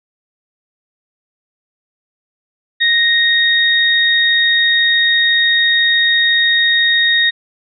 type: tone pair together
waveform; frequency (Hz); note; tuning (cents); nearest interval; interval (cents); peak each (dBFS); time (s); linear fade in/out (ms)
sine; 1869 / 3723; A#6 / A#7; +4 / -3; octave; 1193; -12 / -13; 2.8-7.31; 20
effects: none